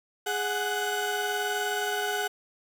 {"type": "tone cluster", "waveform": "30% pulse", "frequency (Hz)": [414.8, 737, 1493], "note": ["G#4", "F#5", "F#6"], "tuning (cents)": [-2, -7, 15], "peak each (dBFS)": -29, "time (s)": [0.26, 2.28], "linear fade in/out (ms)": 10, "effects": []}